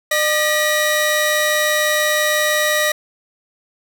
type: tone pair together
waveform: sawtooth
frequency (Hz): 605 / 1920.8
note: D#5 / B6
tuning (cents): -49 / -49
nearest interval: octave + minor sixth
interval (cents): 2000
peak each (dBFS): -14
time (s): 0.11-2.92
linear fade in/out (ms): 5
effects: none